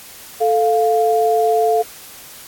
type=tone pair together; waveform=sine; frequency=440 / 698.5 Hz; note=A4 / F5; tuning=0 / 0 cents; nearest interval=minor sixth; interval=800 cents; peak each=-15 dBFS; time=0.4-1.83 s; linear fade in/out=20 ms; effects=white hiss -38 dBFS RMS until 2.47 s + AAC 64 kbps